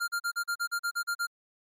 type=tone bursts; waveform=square; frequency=1396.9 Hz; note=F6; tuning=in tune; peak=-28 dBFS; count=11; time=0-1.27 s; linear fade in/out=20 ms; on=80 ms; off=39 ms; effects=MP3 64 kbps